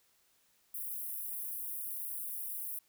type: high-pass noise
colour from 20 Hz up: white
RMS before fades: -40 dBFS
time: 0.74-2.79 s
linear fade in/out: 5 ms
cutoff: 10000 Hz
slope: 48 dB/octave
effects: white hiss -71 dBFS RMS until 2.88 s